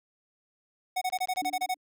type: tone bursts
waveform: square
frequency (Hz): 740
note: F#5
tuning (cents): 0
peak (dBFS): -27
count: 10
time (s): 0.96-1.744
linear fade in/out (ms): 10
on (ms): 55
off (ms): 26
type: click train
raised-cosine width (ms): 0.2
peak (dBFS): -31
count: 7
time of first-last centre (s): 1.1-1.622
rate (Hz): 11.5
type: tone with exponential decay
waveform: sine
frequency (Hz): 293.7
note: D4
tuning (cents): 0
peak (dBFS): -33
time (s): 1.42-1.77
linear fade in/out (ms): 2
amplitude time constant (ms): 75
effects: none